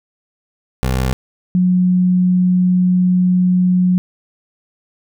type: tone pair in turn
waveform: 20% pulse / sine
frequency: 64.3 / 181.54 Hz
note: C2 / F#3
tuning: -30 / -33 cents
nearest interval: octave + tritone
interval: 1797 cents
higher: second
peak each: -10 dBFS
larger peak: neither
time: 0.83-1.13 / 1.55-3.98 s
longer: second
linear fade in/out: 0 ms
effects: none